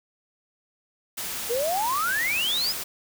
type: noise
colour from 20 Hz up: white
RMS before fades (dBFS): -32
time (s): 1.17-2.84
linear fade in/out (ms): 10
type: exponential sweep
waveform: sine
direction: up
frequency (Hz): 448.3 to 5250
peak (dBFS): -23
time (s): 1.49-2.73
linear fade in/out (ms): 20
effects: none